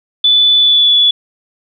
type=tone with pitch glide; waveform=sine; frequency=3482 to 3430 Hz; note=A7 to A7; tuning=-19 to -45 cents; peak=-6 dBFS; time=0.24-1.11 s; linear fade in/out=5 ms; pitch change=-26 cents; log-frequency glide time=0.57-0.95 s; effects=none